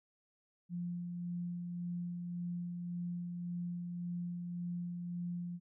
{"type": "tone with tremolo", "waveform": "sine", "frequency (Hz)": 174.8, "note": "F3", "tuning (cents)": 2, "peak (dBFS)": -36, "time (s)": [0.69, 5.6], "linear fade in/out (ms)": 50, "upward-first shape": "sine", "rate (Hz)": 1.8, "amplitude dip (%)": 30, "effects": []}